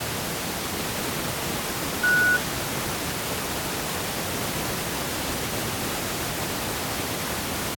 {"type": "tone in noise", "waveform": "sine", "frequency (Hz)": 1470, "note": "F#6", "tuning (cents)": -12, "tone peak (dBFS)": -17, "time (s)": [2.03, 2.37], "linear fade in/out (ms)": 10, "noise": "pink", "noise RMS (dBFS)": -28, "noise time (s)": [0, 7.75], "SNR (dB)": 8, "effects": ["high-pass 100 Hz 12 dB/octave", "AAC 64 kbps"]}